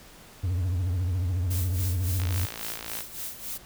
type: tone with vibrato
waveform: triangle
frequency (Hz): 90.2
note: F#2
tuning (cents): -44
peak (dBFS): -22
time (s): 0.43-2.46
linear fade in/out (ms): 10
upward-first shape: triangle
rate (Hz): 14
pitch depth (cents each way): 150
type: noise with tremolo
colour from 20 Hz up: blue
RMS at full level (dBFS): -34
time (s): 1.5-3.58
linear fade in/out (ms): 10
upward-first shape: sine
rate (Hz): 3.6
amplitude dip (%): 75
type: click train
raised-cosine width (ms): 0.2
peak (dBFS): -18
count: 46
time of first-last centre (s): 2.2-3.006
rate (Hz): 55.8
effects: pink hiss -50 dBFS RMS until 3.65 s